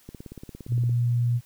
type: click train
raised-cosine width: 3 ms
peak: -26 dBFS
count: 15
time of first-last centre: 0.09-0.895 s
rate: 17.4 Hz
type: tone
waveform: sine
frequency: 120 Hz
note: B2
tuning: 49 cents flat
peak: -20 dBFS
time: 0.68-1.41 s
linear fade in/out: 50 ms
effects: white hiss -58 dBFS RMS until 1.45 s